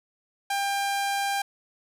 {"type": "tone", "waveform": "sawtooth", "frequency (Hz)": 797, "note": "G5", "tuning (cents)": 28, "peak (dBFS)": -21, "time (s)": [0.5, 1.42], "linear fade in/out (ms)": 5, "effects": ["resampled to 32000 Hz", "10-bit"]}